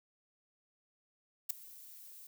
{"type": "noise with ADSR envelope", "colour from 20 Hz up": "violet", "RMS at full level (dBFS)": -30, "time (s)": [1.49, 2.27], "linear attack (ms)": 13, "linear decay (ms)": 5, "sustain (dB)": -23, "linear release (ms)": 4, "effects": []}